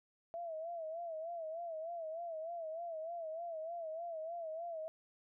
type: tone with vibrato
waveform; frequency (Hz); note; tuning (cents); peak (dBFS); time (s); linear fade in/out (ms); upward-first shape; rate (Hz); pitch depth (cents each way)
sine; 659.3; E5; 0; -40; 0.34-4.88; 0; sine; 3.3; 87
effects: none